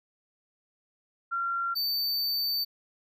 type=tone pair in turn; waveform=sine / square; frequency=1375 / 4570 Hz; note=F6 / D8; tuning=-27 / -48 cents; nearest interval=octave + major sixth; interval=2079 cents; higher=second; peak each=-27 dBFS; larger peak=neither; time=1.31-1.75 / 1.75-2.65 s; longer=second; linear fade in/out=20 ms; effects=none